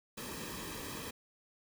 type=noise with comb filter; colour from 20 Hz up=pink; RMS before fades=-43 dBFS; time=0.17-1.11 s; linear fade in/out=10 ms; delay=1.4 ms; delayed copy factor=-0.65; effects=none